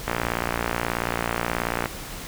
click train, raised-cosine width 0.5 ms, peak -8 dBFS, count 105, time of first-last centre 0.08-1.858 s, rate 58.5 Hz, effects pink hiss -36 dBFS RMS until 2.27 s

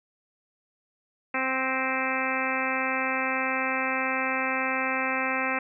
harmonic tone with a mistuned harmonic, 261.6 Hz, C4, in tune, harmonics 1 / 2 / 3 / 4 / 5 / 6 / 7 / 8 / 9 / 10, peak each -34 / -34 / -34 / -34 / -34 / -34 / -34 / -34 / -34 / -34 dBFS, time 1.34-5.59 s, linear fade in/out 5 ms, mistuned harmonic 7, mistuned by +27 cents, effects none

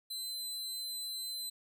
sawtooth tone, 4051 Hz, B7, 43 cents sharp, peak -35 dBFS, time 0.1-1.5 s, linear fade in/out 10 ms, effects none

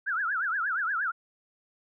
sine tone with vibrato, 1480 Hz, F#6, in tune, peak -26 dBFS, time 0.06-1.12 s, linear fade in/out 20 ms, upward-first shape triangle, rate 8.5 Hz, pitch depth 270 cents each way, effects none

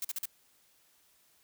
blue noise bursts, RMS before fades -35 dBFS, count 4, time 0.02-0.256 s, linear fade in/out 2 ms, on 26 ms, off 44 ms, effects white hiss -67 dBFS RMS until 1.43 s

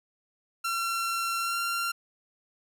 sawtooth tone with pitch glide, 1361 to 1378.4 Hz, F6 to F6, -45 to -23 cents, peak -24 dBFS, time 0.64-1.92 s, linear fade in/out 10 ms, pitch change +22 cents, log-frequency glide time 1.4-1.58 s, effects none

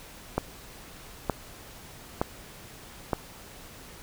click train, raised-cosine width 1 ms, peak -10 dBFS, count 4, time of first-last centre 0.38-3.132 s, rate 1.09 Hz, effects pink hiss -47 dBFS RMS until 4.02 s

